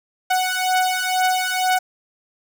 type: beating tone pair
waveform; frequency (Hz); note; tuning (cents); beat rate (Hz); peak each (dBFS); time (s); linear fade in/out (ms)
sawtooth; 740 / 742.1; F#5 / F#5; 0 / +5; 2.1; -17; 0.3-1.79; 10
effects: none